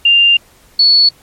sine tone pair in turn, 2794 / 4417 Hz, F7 / C#8, 0 / -7 cents, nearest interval minor sixth, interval 793 cents, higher second, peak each -5 dBFS, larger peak neither, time 0.05-0.37 / 0.79-1.09 s, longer first, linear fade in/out 5 ms, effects pink hiss -47 dBFS RMS until 1.22 s + MP3 64 kbps

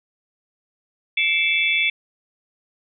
sine tone cluster, 2147 / 2312 / 2638 / 3441 Hz, C7 / D7 / E7 / A7, +44 / -28 / +1 / -39 cents, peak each -25 / -20 / -23 / -24 dBFS, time 1.17-1.9 s, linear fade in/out 5 ms, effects none

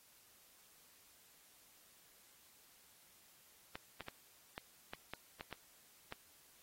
clicks, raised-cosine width 0.3 ms, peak -29 dBFS, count 9, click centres 3.755 / 4.007 / 4.084 / 4.579 / 4.935 / 5.136 / 5.409 / 5.527 / 6.124 s, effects white hiss -66 dBFS RMS until 6.62 s + AAC 48 kbps

